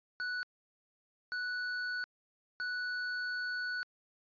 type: tone bursts at uneven times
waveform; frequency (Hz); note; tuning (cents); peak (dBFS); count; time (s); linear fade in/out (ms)
square; 1480; F#6; 0; -35; 3; 0.2-0.43 / 1.32-2.04 / 2.6-3.83; 0
effects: resampled to 11025 Hz